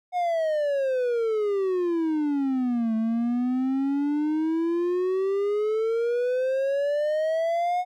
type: exponential two-way sweep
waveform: triangle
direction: down then up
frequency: 730 to 220 to 730 Hz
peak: -20 dBFS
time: 0.12-7.85 s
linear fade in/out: 50 ms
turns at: 2.95 s
effects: none